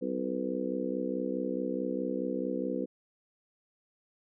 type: harmonic tone with a mistuned harmonic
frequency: 64.7 Hz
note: C2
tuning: 19 cents flat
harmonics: 3 / 4 / 5 / 6 / 7 / 8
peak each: -38 / -35 / -37 / -40 / -40 / -36 dBFS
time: 0.01-2.86 s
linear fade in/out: 20 ms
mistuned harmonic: 8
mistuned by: -57 cents
effects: none